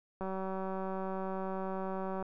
click train, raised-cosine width 1 ms, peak -25 dBFS, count 384, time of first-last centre 0.21-2.226 s, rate 190 Hz, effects none

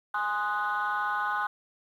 sine chord, Ab dominant seventh, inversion none, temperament equal, 830.6 / 1046.5 / 1244.5 / 1480 Hz, Ab5 / C6 / Eb6 / Gb6, 0 / 0 / 0 / 0 cents, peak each -31 / -32 / -31 / -30 dBFS, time 0.14-1.47 s, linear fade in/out 5 ms, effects tanh soft clip ceiling -21 dBFS + 10-bit

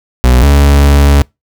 40% pulse tone pair in turn, 62.3 / 70.93 Hz, B1 / C#2, +16 / +40 cents, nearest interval major second, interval 224 cents, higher second, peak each -3 dBFS, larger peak neither, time 0.24-0.42 / 0.42-1.22 s, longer second, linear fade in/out 0 ms, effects noise-tail reverb RT60 0.2 s tail -26 dB re dry

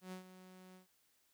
sawtooth tone with ADSR envelope, 185 Hz, F#3, in tune, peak -40 dBFS, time 0.01-0.87 s, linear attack 110 ms, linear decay 110 ms, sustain -12 dB, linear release 120 ms, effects white hiss -75 dBFS RMS until 1.33 s

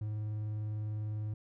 triangle tone with vibrato, 106.6 Hz, G#2, 46 cents sharp, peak -32 dBFS, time 0.01-1.34 s, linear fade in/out 5 ms, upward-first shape triangle, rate 20 Hz, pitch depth 35 cents each way, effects none

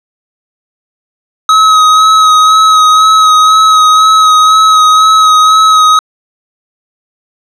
square tone with vibrato, 1273 Hz, D#6, 39 cents sharp, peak -3 dBFS, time 1.49-5.99 s, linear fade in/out 2 ms, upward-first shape sine, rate 2 Hz, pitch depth 21 cents each way, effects low-pass 6000 Hz 12 dB/octave

